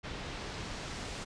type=noise with low-pass filter sweep; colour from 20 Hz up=pink; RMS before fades=-41 dBFS; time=0.03-1.25 s; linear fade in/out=20 ms; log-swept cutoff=4000 to 7300 Hz; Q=0.88; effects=resampled to 22050 Hz